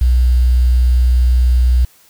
sine tone with quantisation, 61.74 Hz, B1, in tune, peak -8 dBFS, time 0.01-1.85 s, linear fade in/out 5 ms, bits 6, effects white hiss -49 dBFS RMS until 2.09 s

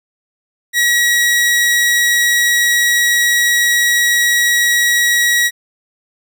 sawtooth tone, 1914 Hz, A#6, 45 cents sharp, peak -7 dBFS, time 0.73-5.51 s, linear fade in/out 50 ms, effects none

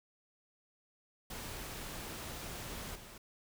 pink noise with level steps, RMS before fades -44 / -52 dBFS, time 1.3-3.18 s, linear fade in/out 5 ms, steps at 2.95 s, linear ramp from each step 10 ms, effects none

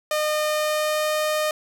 sawtooth tone with pitch glide, 609 to 612.9 Hz, D#5 to D#5, -37 to -26 cents, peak -17 dBFS, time 0.11-1.51 s, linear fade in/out 2 ms, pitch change +11 cents, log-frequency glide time 0.51-1.15 s, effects 9-bit

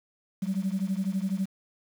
sine beating tone pair, 186 / 198 Hz, F#3 / G3, +9 / +18 cents, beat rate 12 Hz, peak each -28 dBFS, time 0.42-1.46 s, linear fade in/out 10 ms, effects tanh soft clip ceiling -21 dBFS + 8-bit

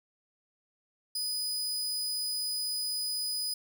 sawtooth tone, 4978 Hz, D#8, in tune, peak -28 dBFS, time 1.15-3.54 s, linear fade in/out 5 ms, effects none

